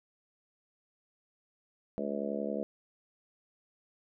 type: harmonic tone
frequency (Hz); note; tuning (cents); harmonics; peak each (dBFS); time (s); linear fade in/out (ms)
71; C#2; +42; 3 / 4 / 5 / 6 / 7 / 8 / 9; -37 / -41 / -42 / -43 / -38 / -41 / -40; 1.98-2.63; 0
effects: none